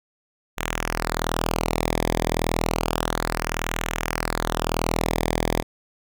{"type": "tone with flanger", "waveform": "sawtooth", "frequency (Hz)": 40.86, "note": "E1", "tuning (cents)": -14, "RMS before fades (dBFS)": -25, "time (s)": [0.57, 5.63], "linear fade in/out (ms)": 20, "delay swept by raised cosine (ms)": [0.21, 0.72], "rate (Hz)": 0.31, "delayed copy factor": -0.8, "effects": []}